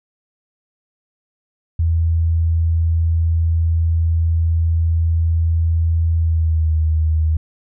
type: tone with pitch glide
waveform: sine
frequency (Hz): 82.41 to 78.96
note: E2 to D#2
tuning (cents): 0 to +26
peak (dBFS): -13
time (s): 1.79-7.37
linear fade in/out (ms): 5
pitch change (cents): -74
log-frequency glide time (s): 6.18-6.73
effects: none